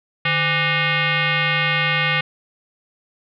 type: tone with frequency modulation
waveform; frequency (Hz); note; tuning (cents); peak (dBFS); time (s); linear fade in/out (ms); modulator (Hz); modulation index
sine; 151.7; D#3; -44; -16; 0.25-2.21; 5; 666; 4.3
effects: none